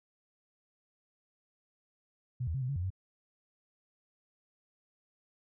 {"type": "tone with pitch steps", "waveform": "sine", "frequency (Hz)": [124.7, 80.5, 134, 126.2, 139.9, 88.4, 94], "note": ["B2", "E2", "C3", "B2", "C#3", "F2", "F#2"], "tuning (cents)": [17, -41, 42, 38, 16, 22, 28], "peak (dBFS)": -31, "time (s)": [2.4, 2.904], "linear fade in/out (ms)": 10, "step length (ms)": 72, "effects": []}